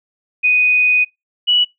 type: tone pair in turn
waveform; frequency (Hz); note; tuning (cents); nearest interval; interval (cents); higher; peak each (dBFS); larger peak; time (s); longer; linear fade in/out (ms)
sine; 2489 / 2942; D#7 / F#7; 0 / -11; minor third; 289; second; -10; neither; 0.43-1.05 / 1.47-1.65; first; 20
effects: noise-tail reverb RT60 0.2 s tail -25 dB re dry